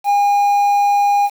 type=tone with quantisation; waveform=triangle; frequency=812 Hz; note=G#5; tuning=39 cents flat; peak=-9 dBFS; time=0.04-1.3 s; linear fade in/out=50 ms; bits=6; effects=none